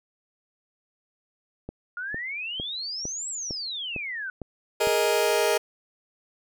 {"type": "click train", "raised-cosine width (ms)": 2, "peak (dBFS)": -21, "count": 8, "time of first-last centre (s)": [1.69, 4.872], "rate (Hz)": 2.2}
{"type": "exponential two-way sweep", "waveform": "sine", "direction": "up then down", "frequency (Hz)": [1405, 7902, 1466], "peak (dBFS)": -30, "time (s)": [1.97, 4.3], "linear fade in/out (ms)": 2, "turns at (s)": 3.29}
{"type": "chord", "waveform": "sawtooth", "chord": "Ab suspended second", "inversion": "none", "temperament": "just", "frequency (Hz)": [415.3, 467.2, 623], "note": ["Ab4", "Bb4", "Eb5"], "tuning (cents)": [0, 4, 2], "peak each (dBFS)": -21, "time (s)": [4.8, 5.58], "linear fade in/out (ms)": 10}
{"effects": []}